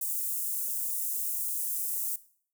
white high-pass noise, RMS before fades -32 dBFS, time 0.01-2.16 s, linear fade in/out 5 ms, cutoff 8300 Hz, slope 24 dB/octave, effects noise-tail reverb RT60 0.5 s tail -17 dB re dry

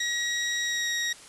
20% pulse tone with pitch glide, 1905 to 1890.7 Hz, A#6 to A#6, +37 to +24 cents, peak -21 dBFS, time 0-1.13 s, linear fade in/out 5 ms, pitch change -13 cents, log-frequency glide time 0.61-0.89 s, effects white hiss -48 dBFS RMS until 1.28 s + resampled to 24000 Hz

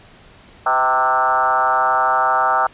sine tone with frequency modulation, 1046.5 Hz, C6, in tune, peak -13 dBFS, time 0.66-2.67 s, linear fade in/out 5 ms, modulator 134 Hz, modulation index 2.8, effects pink hiss -46 dBFS RMS until 2.73 s + resampled to 8000 Hz

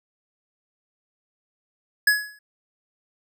square tone with exponential decay, 1686 Hz, G#6, 26 cents sharp, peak -13 dBFS, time 2.07-2.39 s, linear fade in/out 5 ms, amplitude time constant 68 ms, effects none

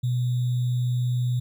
sine tone with sample-and-hold, 123.47 Hz, B2, in tune, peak -21 dBFS, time 0.03-1.4 s, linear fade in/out 10 ms, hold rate 3675 Hz, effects none

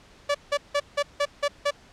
sawtooth tone bursts, 576 Hz, D5, 34 cents flat, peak -17 dBFS, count 7, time 0.29-1.709 s, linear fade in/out 10 ms, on 57 ms, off 170 ms, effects pink hiss -53 dBFS RMS until 1.92 s + low-pass 6000 Hz 12 dB/octave

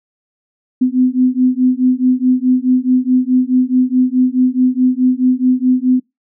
sine beating tone pair, 251.8 / 256.5 Hz, B3 / C4, +34 / -34 cents, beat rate 4.7 Hz, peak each -13 dBFS, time 0.81-6 s, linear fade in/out 10 ms, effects noise-tail reverb RT60 0.2 s tail -25 dB re dry

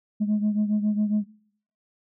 sine beating tone pair, 209 / 216.3 Hz, G#3 / A3, +11 / -29 cents, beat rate 7.3 Hz, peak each -20 / -25 dBFS, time 0.2-1.24 s, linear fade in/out 20 ms, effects noise-tail reverb RT60 0.6 s tail -21 dB re dry + tanh soft clip ceiling -17 dBFS

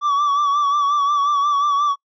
triangle tone with vibrato, 1151 Hz, D6, 35 cents flat, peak -13 dBFS, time 0.01-1.96 s, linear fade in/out 50 ms, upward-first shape sine, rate 5.6 Hz, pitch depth 50 cents each way, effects noise-tail reverb RT60 0.1 s tail -26 dB re dry + resampled to 16000 Hz

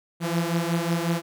sawtooth beating tone pair, 167 / 172.5 Hz, E3 / F3, +23 / -21 cents, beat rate 5.5 Hz, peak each -21 / -23 dBFS, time 0.2-1.22 s, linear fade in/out 50 ms, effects none

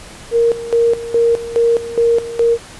sine tone with tremolo, 466.2 Hz, A#4, in tune, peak -9 dBFS, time 0.31-2.58 s, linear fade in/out 50 ms, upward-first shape square, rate 2.4 Hz, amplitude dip 80%, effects pink hiss -36 dBFS RMS until 2.79 s + resampled to 24000 Hz

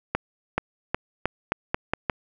accelerating click train, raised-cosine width 0.5 ms, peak -7 dBFS, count 8, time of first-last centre 0.15-2.098 s, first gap 430 ms, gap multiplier 0.85, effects none

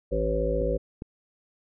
harmonic tone, 55 Hz, A1, in tune, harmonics 1 / 3 / 5 / 7 / 9 / 10, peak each -28 / -34 / -36 / -32 / -28 / -30 dBFS, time 0.11-0.78 s, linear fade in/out 20 ms
clicks, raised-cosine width 3 ms, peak -22 dBFS, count 2, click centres 0.617 / 1.021 s
effects none

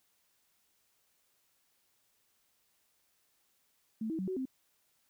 sine tone with pitch steps, 220.6 / 322.5 / 188.6 / 374.2 / 261.5 Hz, A3 / E4 / F#3 / F#4 / C4, +5 / -38 / +33 / +20 / -1 cents, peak -33 dBFS, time 4.01-4.455 s, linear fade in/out 5 ms, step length 89 ms, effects white hiss -74 dBFS RMS until 5.09 s

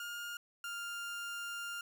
30% pulse tone pair in turn, 1415 / 1399.6 Hz, F6 / F6, +22 / +3 cents, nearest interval unison, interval 19 cents, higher first, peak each -38 / -37 dBFS, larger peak second, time 0-0.37 / 0.64-1.81 s, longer second, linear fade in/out 2 ms, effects none

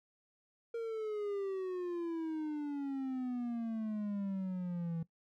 triangle exponential sweep, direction down, 466.2 to 163.3 Hz, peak -33 dBFS, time 0.74-5.03 s, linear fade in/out 5 ms, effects noise-tail reverb RT60 0.1 s tail -18 dB re dry

